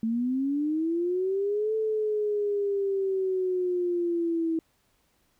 sine linear two-way sweep, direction up then down, 220 to 440 to 323 Hz, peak -24 dBFS, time 0.03-4.59 s, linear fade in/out 2 ms, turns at 1.75 s, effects pink hiss -69 dBFS RMS until 5.39 s

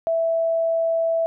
sine tone, 659.3 Hz, E5, in tune, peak -18 dBFS, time 0.07-1.26 s, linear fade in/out 0 ms, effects none

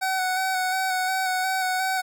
25% pulse tone with vibrato, 750 Hz, F#5, 23 cents sharp, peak -19 dBFS, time 0.01-2.02 s, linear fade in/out 20 ms, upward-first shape square, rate 2.8 Hz, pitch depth 20 cents each way, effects none

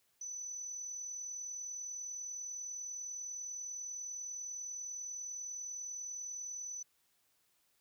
sine tone with amplitude modulation, 5990 Hz, F#8, 20 cents sharp, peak -39 dBFS, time 0.21-6.83 s, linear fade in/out 5 ms, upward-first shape sine, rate 40 Hz, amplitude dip 35%, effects white hiss -75 dBFS RMS until 7.8 s

